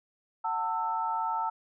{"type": "tone cluster", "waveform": "sine", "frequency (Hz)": [740, 898, 1318], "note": ["F#5", "A5", "E6"], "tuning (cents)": [0, 35, -1], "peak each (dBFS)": [-37, -29, -34], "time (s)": [0.44, 1.5], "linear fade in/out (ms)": 10, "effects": []}